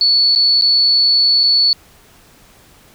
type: tone with dropouts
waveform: sine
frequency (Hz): 4435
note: C#8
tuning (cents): 0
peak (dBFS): -9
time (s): 0.01-1.73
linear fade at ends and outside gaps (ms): 1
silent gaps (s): 0.351-0.359 / 0.612-0.621 / 1.434-1.437
effects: pink hiss -47 dBFS RMS until 2.94 s